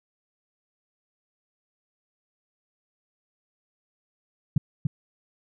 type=tone with echo; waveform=sine; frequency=144.1 Hz; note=D3; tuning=33 cents flat; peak=-15 dBFS; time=4.56-4.58 s; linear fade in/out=5 ms; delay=290 ms; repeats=1; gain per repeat=-4 dB; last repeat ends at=4.87 s; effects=none